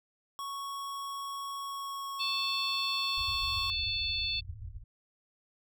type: tone with pitch glide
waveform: square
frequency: 1108.7 to 1096.6 Hz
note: C#6 to C#6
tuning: 0 to -19 cents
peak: -37 dBFS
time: 0.39-3.7 s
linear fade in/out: 0 ms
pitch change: -19 cents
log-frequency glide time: 1.58-2.52 s
type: harmonic tone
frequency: 880 Hz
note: A5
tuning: in tune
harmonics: 3 / 4 / 5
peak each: -36 / -34 / -34 dBFS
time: 2.19-4.41 s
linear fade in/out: 20 ms
type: low-pass noise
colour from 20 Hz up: white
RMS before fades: -43 dBFS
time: 3.17-4.84 s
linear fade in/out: 10 ms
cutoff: 110 Hz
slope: 96 dB/octave
effects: none